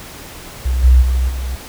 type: tone with level steps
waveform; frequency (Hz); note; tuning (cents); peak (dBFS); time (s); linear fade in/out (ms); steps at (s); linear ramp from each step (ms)
sine; 63.2; B1; +41; -13 / -4 / -12 / -19; 0.65-1.56; 10; 0.83 / 1.01 / 1.28; 20
effects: tanh soft clip ceiling 0 dBFS + pink hiss -34 dBFS RMS until 1.68 s